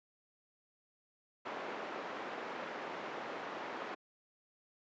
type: band-pass noise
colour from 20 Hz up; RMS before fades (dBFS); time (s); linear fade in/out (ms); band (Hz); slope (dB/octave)
pink; -43; 1.45-3.95; 10; 370 to 1800; 12
effects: high-pass 150 Hz 12 dB/octave + resampled to 16000 Hz